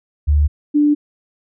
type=tone pair in turn; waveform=sine; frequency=73.7 / 294.8 Hz; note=D2 / D4; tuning=+7 / +7 cents; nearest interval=2 octaves; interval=2400 cents; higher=second; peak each=-10 dBFS; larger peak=neither; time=0.27-0.48 / 0.74-0.95 s; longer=neither; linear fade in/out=20 ms; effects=none